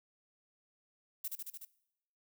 violet noise with echo, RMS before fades -38 dBFS, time 1.24-1.28 s, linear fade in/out 5 ms, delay 74 ms, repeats 5, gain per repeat -2 dB, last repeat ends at 1.65 s, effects noise-tail reverb RT60 0.8 s tail -20 dB re dry

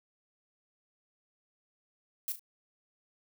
violet noise with echo, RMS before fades -34 dBFS, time 2.28-2.32 s, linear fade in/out 0 ms, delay 37 ms, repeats 2, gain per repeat -10 dB, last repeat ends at 2.394 s, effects none

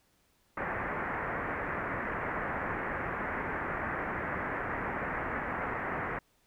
white low-pass noise, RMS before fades -35 dBFS, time 0.57-6.19 s, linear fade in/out 5 ms, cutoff 2000 Hz, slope 48 dB/octave, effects pink hiss -70 dBFS RMS until 6.46 s

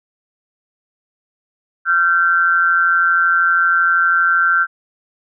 sine tone pair together, 1374.3 / 1547 Hz, F6 / G6, -28 / -23 cents, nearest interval major second, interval 205 cents, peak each -14 dBFS, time 1.85-4.67 s, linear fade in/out 50 ms, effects none

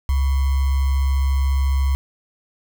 sine tone with sample-and-hold, 67.9 Hz, C#2, 35 cents flat, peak -15 dBFS, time 0.09-1.95 s, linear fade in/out 0 ms, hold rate 1050 Hz, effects none

